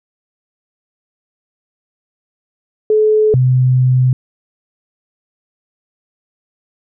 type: tone pair in turn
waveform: sine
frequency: 429.9 / 127.81 Hz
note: A4 / C3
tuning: -40 / -40 cents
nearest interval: octave + major sixth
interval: 2100 cents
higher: first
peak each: -8 dBFS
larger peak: neither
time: 2.9-3.34 / 3.34-4.13 s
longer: second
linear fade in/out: 2 ms
effects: none